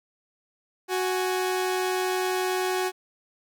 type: tone pair together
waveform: sawtooth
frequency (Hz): 370 / 830.6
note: F#4 / G#5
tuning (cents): 0 / 0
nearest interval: octave + major second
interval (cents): 1400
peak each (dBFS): -21 / -28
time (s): 0.88-2.92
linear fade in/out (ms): 50
effects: none